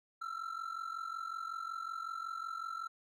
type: ring-modulated tone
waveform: triangle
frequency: 1341 Hz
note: E6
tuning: 29 cents sharp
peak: -34 dBFS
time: 0.21-2.88 s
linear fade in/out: 10 ms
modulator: 22.7 Hz
effects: none